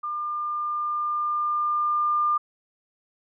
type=tone with level ramp; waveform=sine; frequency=1200 Hz; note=D6; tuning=37 cents sharp; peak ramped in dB=-27 to -19 dBFS; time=0.03-2.38 s; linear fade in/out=10 ms; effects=none